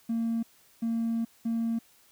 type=tone bursts at uneven times; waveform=triangle; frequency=229 Hz; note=A#3; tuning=31 cents flat; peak=-23 dBFS; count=3; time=0.09-0.43 / 0.82-1.25 / 1.45-1.79 s; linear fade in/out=10 ms; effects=tanh soft clip ceiling -22 dBFS + white hiss -61 dBFS RMS until 2.11 s